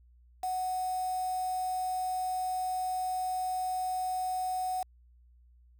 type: tone with quantisation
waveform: sine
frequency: 740 Hz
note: F#5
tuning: in tune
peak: -30 dBFS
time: 0.43-4.83 s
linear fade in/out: 5 ms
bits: 7
effects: added 60 Hz sine -57 dBFS peak until 5.79 s